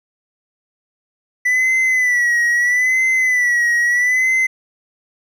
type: tone with vibrato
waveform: triangle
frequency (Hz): 1975.5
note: B6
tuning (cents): 0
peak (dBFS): -11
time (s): 1.45-4.47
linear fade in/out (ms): 10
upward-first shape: sine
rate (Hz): 0.77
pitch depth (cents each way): 71
effects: none